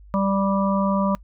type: harmonic tone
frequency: 196 Hz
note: G3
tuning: in tune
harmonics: 1 / 3 / 5 / 6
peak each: -20 / -25 / -27 / -28 dBFS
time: 0.14-1.15 s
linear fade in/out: 0 ms
effects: noise-tail reverb RT60 0.1 s tail -25 dB re dry + added 50 Hz sine -43 dBFS peak until 1.23 s